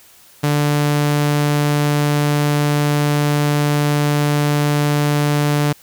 sawtooth tone, 146.83 Hz, D3, in tune, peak -10 dBFS, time 0.43-5.73 s, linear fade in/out 10 ms, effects white hiss -47 dBFS RMS until 5.82 s

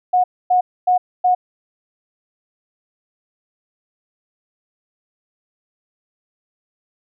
sine tone bursts, 728 Hz, F#5, 28 cents flat, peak -11 dBFS, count 4, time 0.13-1.35 s, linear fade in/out 10 ms, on 110 ms, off 260 ms, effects none

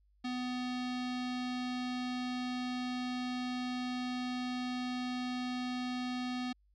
square tone with low-pass filter, 250 Hz, B3, 21 cents sharp, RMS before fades -37 dBFS, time 0.24-6.53 s, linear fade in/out 10 ms, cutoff 4200 Hz, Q 2.1, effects added 50 Hz sine -66 dBFS peak until 6.74 s

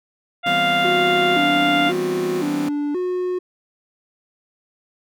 harmonic tone, 698.5 Hz, F5, in tune, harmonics 1 / 2 / 3 / 4 / 5, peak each -19 / -22 / -24 / -25 / -26 dBFS, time 0.43-1.93 s, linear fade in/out 50 ms
sawtooth chord, C major seventh, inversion first, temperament just, 163.52 / 196.22 / 245.3 / 261.6 Hz, E3 / G3 / B3 / C4, -14 / +2 / -12 / 0 cents, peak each -27 dBFS, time 0.46-2.69 s, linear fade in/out 5 ms
triangle tone with vibrato, 325.4 Hz, E4, 22 cents flat, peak -18 dBFS, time 0.84-3.39 s, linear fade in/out 10 ms, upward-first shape square, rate 0.95 Hz, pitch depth 190 cents each way
effects none

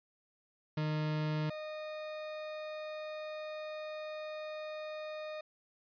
40% pulse tone pair in turn, 153.5 / 615.3 Hz, D#3 / D#5, -23 / -19 cents, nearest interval 2 octaves, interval 2404 cents, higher second, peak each -31 / -39 dBFS, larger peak first, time 0.77-1.5 / 1.5-5.41 s, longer second, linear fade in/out 5 ms, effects resampled to 11025 Hz

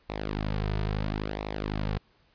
sawtooth tone with flanger, 51.91 Hz, G#1, in tune, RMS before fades -31 dBFS, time 0.09-1.98 s, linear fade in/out 5 ms, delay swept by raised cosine 0.63 to 3.73 ms, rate 0.74 Hz, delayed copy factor -0.75, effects pink hiss -65 dBFS RMS until 2.34 s + resampled to 11025 Hz

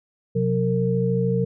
sine tone cluster, 127.9 / 181.3 / 457.5 Hz, C3 / F#3 / A#4, -39 / -35 / -32 cents, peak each -23 dBFS, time 0.35-1.45 s, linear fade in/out 10 ms, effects none

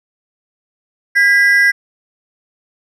triangle ring-modulated tone, 1800 Hz, A6, 39 cents sharp, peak -3 dBFS, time 1.15-1.72 s, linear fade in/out 20 ms, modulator 176 Hz, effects none

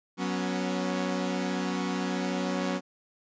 sawtooth chord, F# suspended fourth, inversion none, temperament equal with one note detuned, 185 / 243.7 / 277.2 Hz, F#3 / B3 / C#4, 0 / -23 / 0 cents, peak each -27 / -30 / -29 dBFS, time 0.17-2.81 s, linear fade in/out 50 ms, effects resampled to 16000 Hz

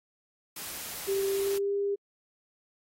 white noise, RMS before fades -39 dBFS, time 0.56-1.58 s, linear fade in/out 5 ms
sine tone with pitch glide, 392 to 401.6 Hz, G4 to G4, 0 to +42 cents, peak -26 dBFS, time 1.07-1.96 s, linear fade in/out 20 ms, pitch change +42 cents, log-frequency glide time 1.3-1.73 s
effects AAC 48 kbps

